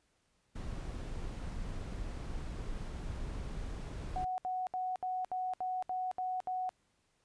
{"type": "noise", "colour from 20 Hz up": "brown", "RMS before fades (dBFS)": -40, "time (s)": [0.55, 4.25], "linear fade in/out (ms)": 10}
{"type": "tone bursts", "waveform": "sine", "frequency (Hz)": 740, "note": "F#5", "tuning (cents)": 0, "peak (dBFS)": -33, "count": 9, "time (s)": [4.16, 6.692], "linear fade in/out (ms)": 0, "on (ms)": 220, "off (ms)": 69}
{"effects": ["pink hiss -75 dBFS RMS until 7.24 s", "resampled to 22050 Hz"]}